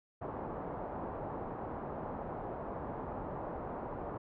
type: low-pass noise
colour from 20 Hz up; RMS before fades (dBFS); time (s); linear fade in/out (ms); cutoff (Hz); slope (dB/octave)
white; -41; 0.21-4.18; 10; 940; 24
effects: none